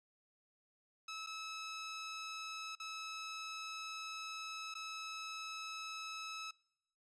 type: tone with dropouts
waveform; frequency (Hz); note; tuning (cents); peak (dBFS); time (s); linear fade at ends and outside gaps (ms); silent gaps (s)
15% pulse; 1299; E6; -26; -37; 1.08-6.51; 5; 1.264-1.27 / 2.753-2.799 / 4.741-4.751
effects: noise-tail reverb RT60 0.8 s tail -24 dB re dry + resampled to 22050 Hz